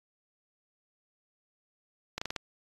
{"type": "slowing click train", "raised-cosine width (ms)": 0.2, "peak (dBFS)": -16, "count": 5, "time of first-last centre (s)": [2.18, 2.363], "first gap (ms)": 35, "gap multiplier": 1.18, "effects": ["AAC 32 kbps"]}